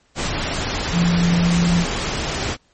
sine tone in noise, 172.6 Hz, F3, 20 cents flat, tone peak -14 dBFS, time 0.92-1.86 s, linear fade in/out 50 ms, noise pink, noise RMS -23 dBFS, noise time 0.15-2.57 s, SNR +6 dB, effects pink hiss -60 dBFS RMS until 2.73 s + MP3 32 kbps

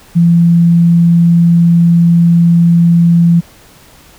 sine tone, 169.9 Hz, F3, 47 cents flat, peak -4 dBFS, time 0.15-3.41 s, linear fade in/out 20 ms, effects pink hiss -41 dBFS RMS until 4.18 s

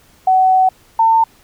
sine tone pair in turn, 751 / 901.4 Hz, F#5 / A5, +26 / +42 cents, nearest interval minor third, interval 316 cents, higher second, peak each -8 dBFS, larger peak neither, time 0.27-0.69 / 0.99-1.24 s, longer first, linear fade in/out 5 ms, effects pink hiss -50 dBFS RMS until 1.43 s

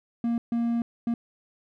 triangle tone bursts at uneven times, 234.1 Hz, A#3, 8 cents sharp, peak -21 dBFS, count 3, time 0.24-0.38 / 0.52-0.82 / 1.07-1.14 s, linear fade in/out 2 ms, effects none

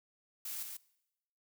blue noise with echo, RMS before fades -41 dBFS, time 0.45-0.63 s, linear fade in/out 5 ms, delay 140 ms, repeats 1, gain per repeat -4 dB, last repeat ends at 0.77 s, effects noise-tail reverb RT60 0.9 s tail -22 dB re dry

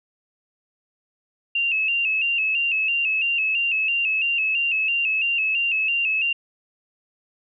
sine tone with vibrato, 2681 Hz, E7, 29 cents sharp, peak -19 dBFS, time 1.55-6.33 s, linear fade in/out 5 ms, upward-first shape square, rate 3 Hz, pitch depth 60 cents each way, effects none

